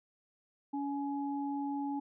sine tone pair together, 282.2 / 841.5 Hz, C#4 / G#5, +31 / +23 cents, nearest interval octave + perfect fifth, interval 1892 cents, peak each -34 / -39 dBFS, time 0.73-2 s, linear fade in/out 10 ms, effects none

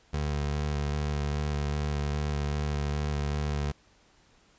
25% pulse tone with vibrato, 73.42 Hz, D2, in tune, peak -24 dBFS, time 0.13-3.72 s, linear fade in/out 10 ms, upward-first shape square, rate 2.5 Hz, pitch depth 19 cents each way, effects pink hiss -62 dBFS RMS until 4.58 s + resampled to 16000 Hz

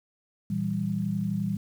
sine chord, E diminished, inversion second, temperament equal with one note detuned, 116.54 / 164.34 / 196 Hz, Bb2 / E3 / G3, 0 / -5 / 0 cents, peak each -33 / -31 / -28 dBFS, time 0.5-1.57 s, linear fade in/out 5 ms, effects 9-bit

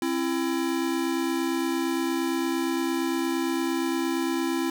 square tone pair together, 266.6 / 335.3 Hz, C4 / E4, +33 / +30 cents, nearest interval major third, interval 397 cents, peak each -29 / -27 dBFS, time 0.02-4.7 s, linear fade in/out 2 ms, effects none

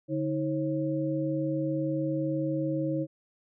sine tone cluster, 145.3 / 318 / 540 Hz, D3 / D#4 / C#5, -18 / +38 / -45 cents, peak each -32 / -29 / -33 dBFS, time 0.08-3.07 s, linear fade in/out 50 ms, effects none

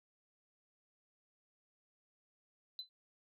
sine tone with exponential decay, 4027 Hz, B7, 33 cents sharp, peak -36 dBFS, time 2.79-2.89 s, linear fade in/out 1 ms, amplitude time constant 21 ms, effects tanh soft clip ceiling -35 dBFS

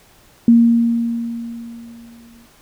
sine tone with exponential decay, 233.1 Hz, A#3, in tune, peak -5 dBFS, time 0.48-2.46 s, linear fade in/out 2 ms, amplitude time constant 430 ms, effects pink hiss -50 dBFS RMS until 2.61 s

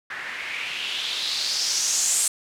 blue noise with low-pass filter sweep, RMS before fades -26 dBFS, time 0.1-2.28 s, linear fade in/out 5 ms, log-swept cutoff 1700 to 8400 Hz, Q 3.6, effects none

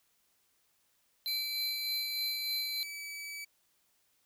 square tone with tremolo, 4078 Hz, C8, 45 cents flat, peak -32 dBFS, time 1.26-2.83 s, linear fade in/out 0 ms, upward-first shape sine, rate 3.3 Hz, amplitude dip 40%
sawtooth tone with pitch glide, 2316 to 2293 Hz, D7 to D7, -25 to -42 cents, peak -37 dBFS, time 1.27-3.45 s, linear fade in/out 10 ms, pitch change -17 cents, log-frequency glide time 2.42-3.06 s
effects white hiss -73 dBFS RMS until 4.25 s

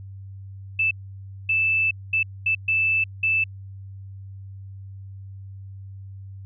sine tone bursts at uneven times, 2637 Hz, E7, in tune, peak -18 dBFS, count 6, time 0.79-0.91 / 1.49-1.91 / 2.13-2.23 / 2.46-2.55 / 2.68-3.04 / 3.23-3.44 s, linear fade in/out 5 ms, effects added 97 Hz sine -36 dBFS peak until 6.45 s

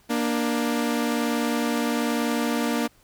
sawtooth tone pair together, 235.2 / 296.3 Hz, A#3 / D4, +16 / +15 cents, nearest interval major third, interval 399 cents, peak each -20 / -23 dBFS, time 0.09-2.88 s, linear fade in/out 20 ms, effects pink hiss -59 dBFS RMS until 3.03 s

